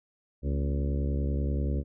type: harmonic tone with a mistuned harmonic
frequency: 70.3 Hz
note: C#2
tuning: 25 cents sharp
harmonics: 1 / 2 / 3 / 4 / 5 / 6 / 7 / 8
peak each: -27 / -33 / -37 / -39 / -41 / -43 / -44 / -45 dBFS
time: 0.42-1.84 s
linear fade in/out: 50 ms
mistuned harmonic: 3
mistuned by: +75 cents
effects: none